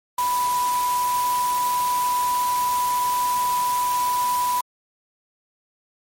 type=tone in noise; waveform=sine; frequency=987.8 Hz; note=B5; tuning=in tune; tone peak=-19 dBFS; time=0.18-4.61 s; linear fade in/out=5 ms; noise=white; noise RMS=-31 dBFS; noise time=0.18-4.61 s; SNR=+9 dB; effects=MP3 64 kbps